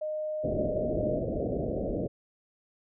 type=tone with pitch glide; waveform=sine; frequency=615 to 610.8 Hz; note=D#5 to D#5; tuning=-20 to -32 cents; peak=-30 dBFS; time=0.01-1.19 s; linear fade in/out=10 ms; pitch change=-12 cents; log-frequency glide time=0.97-1.02 s
type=low-pass noise; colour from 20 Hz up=white; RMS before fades=-31 dBFS; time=0.43-2.08 s; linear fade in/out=20 ms; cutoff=660 Hz; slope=96 dB/octave
effects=none